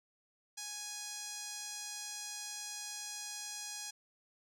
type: tone with band-pass filter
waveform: sawtooth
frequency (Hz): 830.6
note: G#5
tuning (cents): 0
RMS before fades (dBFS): -44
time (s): 0.57-3.91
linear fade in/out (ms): 10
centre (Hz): 6500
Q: 2
effects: none